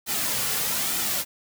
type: noise with flanger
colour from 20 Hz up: white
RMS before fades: -26 dBFS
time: 0.06-1.25 s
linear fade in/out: 50 ms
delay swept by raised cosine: 1.8 to 3.2 ms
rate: 1.1 Hz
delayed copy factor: -0.5
effects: none